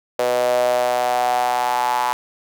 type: tone with high-pass filter sweep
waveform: sawtooth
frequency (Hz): 123.47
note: B2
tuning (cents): 0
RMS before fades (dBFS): -19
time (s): 0.19-2.13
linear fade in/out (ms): 0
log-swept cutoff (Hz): 550 to 920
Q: 7.1
effects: none